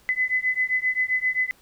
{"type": "beating tone pair", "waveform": "sine", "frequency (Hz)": [2013, 2020.6], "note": ["B6", "B6"], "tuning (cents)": [33, 39], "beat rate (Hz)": 7.6, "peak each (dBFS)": -24, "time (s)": [0.09, 1.51], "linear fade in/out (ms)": 0, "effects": ["pink hiss -57 dBFS RMS until 1.61 s"]}